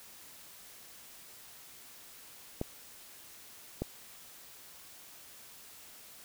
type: clicks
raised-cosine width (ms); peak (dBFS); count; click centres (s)
2; -19; 2; 2.614 / 3.82
effects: white hiss -53 dBFS RMS until 6.24 s